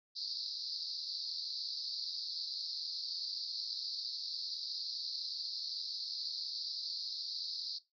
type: band-pass noise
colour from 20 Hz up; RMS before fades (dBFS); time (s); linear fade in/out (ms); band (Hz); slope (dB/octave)
white; -41; 0.15-7.79; 20; 4100 to 5000; 96
effects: noise-tail reverb RT60 0.2 s tail -18 dB re dry